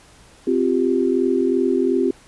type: chord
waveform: sine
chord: C suspended fourth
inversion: none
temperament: equal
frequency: 261.6 / 349.2 / 392 Hz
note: C4 / F4 / G4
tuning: 0 / 0 / 0 cents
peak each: -20 dBFS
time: 0.47-2.11 s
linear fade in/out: 5 ms
effects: pink hiss -49 dBFS RMS until 2.27 s + resampled to 24000 Hz